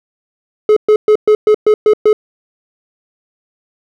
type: tone bursts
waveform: triangle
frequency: 426 Hz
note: G#4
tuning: 44 cents sharp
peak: -3 dBFS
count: 8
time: 0.69-2.13 s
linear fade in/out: 2 ms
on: 75 ms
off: 120 ms
effects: none